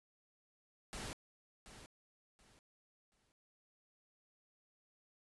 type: noise with echo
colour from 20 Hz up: pink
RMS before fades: -45 dBFS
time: 0.93-1.13 s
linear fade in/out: 0 ms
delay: 730 ms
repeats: 3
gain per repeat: -11 dB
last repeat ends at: 3.32 s
effects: resampled to 24000 Hz